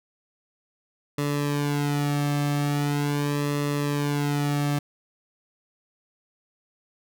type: tone with flanger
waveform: sawtooth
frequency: 144.8 Hz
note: D3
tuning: 24 cents flat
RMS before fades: -25 dBFS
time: 1.18-4.79 s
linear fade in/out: 5 ms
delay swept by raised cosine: 1.3 to 2.08 ms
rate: 0.41 Hz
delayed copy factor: -0.85
effects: none